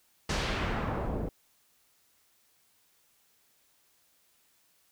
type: noise with low-pass filter sweep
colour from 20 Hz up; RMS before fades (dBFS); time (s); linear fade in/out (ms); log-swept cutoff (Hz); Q
pink; -32; 0.29-1.29; 5; 6100 to 450; 0.95
effects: white hiss -68 dBFS RMS until 4.91 s